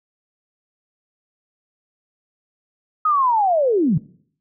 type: linear sweep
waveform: sine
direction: down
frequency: 1275 to 130 Hz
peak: -14 dBFS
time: 3.05-3.98 s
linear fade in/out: 5 ms
effects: noise-tail reverb RT60 0.6 s tail -21 dB re dry